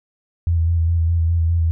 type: tone with vibrato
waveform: sine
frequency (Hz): 83.4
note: E2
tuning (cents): +21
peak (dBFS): -14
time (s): 0.47-1.71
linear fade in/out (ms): 0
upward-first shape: square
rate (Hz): 4.9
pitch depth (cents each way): 27
effects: none